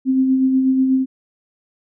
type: tone with tremolo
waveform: sine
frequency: 262.5 Hz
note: C4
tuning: 6 cents sharp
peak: -11 dBFS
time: 0.05-1.06 s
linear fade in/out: 50 ms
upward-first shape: sine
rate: 8.2 Hz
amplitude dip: 35%
effects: none